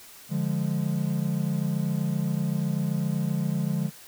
triangle chord, D diminished, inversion none, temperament equal, 146.83 / 174.61 / 207.7 Hz, D3 / F3 / Ab3, 0 / 0 / 0 cents, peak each -26 / -26 / -28 dBFS, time 0.29-3.91 s, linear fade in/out 50 ms, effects white hiss -48 dBFS RMS until 4.07 s

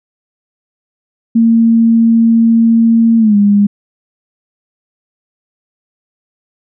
sine tone with pitch glide, 228.6 to 203.7 Hz, A#3 to G#3, -34 to -33 cents, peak -5 dBFS, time 1.35-3.67 s, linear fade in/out 10 ms, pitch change -199 cents, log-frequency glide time 3.18-3.36 s, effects none

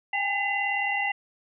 sine tone cluster, 799 / 838 / 2025 / 2767 Hz, G5 / G#5 / B6 / F7, +33 / +15 / +43 / -17 cents, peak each -30 / -34 / -27 / -31 dBFS, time 0.13-1.12 s, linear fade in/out 5 ms, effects none

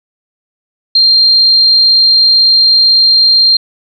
sine tone, 4186 Hz, C8, in tune, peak -4 dBFS, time 0.95-3.57 s, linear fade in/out 5 ms, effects none

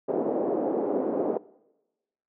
white band-pass noise, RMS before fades -27 dBFS, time 0.08-1.38 s, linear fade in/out 10 ms, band 260 to 560 Hz, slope 24 dB/octave, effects noise-tail reverb RT60 1.0 s tail -22 dB re dry

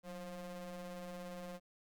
35% pulse ring-modulated tone, 175.2 Hz, F3, 6 cents sharp, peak -40 dBFS, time 0.03-1.6 s, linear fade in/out 50 ms, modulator 359 Hz, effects none

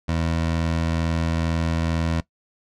20% pulse tone, 82.2 Hz, E2, 4 cents flat, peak -16 dBFS, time 0.08-2.21 s, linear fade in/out 10 ms, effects noise-tail reverb RT60 0.1 s tail -19 dB re dry + low-pass 6000 Hz 12 dB/octave

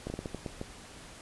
slowing click train, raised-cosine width 2 ms, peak -22 dBFS, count 8, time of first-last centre 0.07-0.614 s, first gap 30 ms, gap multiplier 1.31, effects pink hiss -49 dBFS RMS until 1.21 s + resampled to 24000 Hz

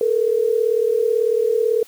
sine tone pair together, 435.8 / 473.9 Hz, A4 / A#4, -17 / +28 cents, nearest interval minor second, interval 145 cents, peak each -18 dBFS, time 0.01-1.83 s, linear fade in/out 2 ms, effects white hiss -47 dBFS RMS until 1.87 s

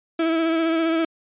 35% pulse tone with vibrato, 326.9 Hz, E4, 14 cents flat, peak -17 dBFS, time 0.19-1.05 s, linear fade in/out 5 ms, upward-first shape sine, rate 15 Hz, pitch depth 29 cents each way, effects resampled to 8000 Hz

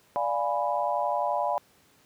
sine chord, D diminished seventh, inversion none, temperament equal, 587.3 / 698.5 / 830.6 / 987.8 Hz, D5 / F5 / Ab5 / Cb6, 0 / 0 / 0 / 0 cents, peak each -30 dBFS, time 0.16-1.58 s, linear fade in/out 0 ms, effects pink hiss -61 dBFS RMS until 2.05 s + high-pass 100 Hz 12 dB/octave

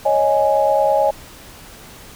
sine chord, C# suspended second, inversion none, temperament just, 554.4 / 623.7 / 831.5 Hz, C#5 / D#5 / G#5, 0 / +4 / +2 cents, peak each -17 dBFS, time 0.05-1.11 s, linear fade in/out 10 ms, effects pink hiss -40 dBFS RMS until 2.15 s

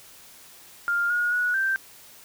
sine tone with pitch steps, 1402 / 1439 / 1464 / 1566 Hz, F6 / F#6 / F#6 / G6, +6 / -49 / -19 / -2 cents, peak -21 dBFS, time 0.88-1.76 s, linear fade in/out 0 ms, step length 220 ms, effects white hiss -49 dBFS RMS until 2.24 s

